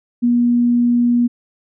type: tone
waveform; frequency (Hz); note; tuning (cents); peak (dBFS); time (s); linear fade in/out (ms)
sine; 240.4; B3; -46; -11; 0.22-1.28; 20
effects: none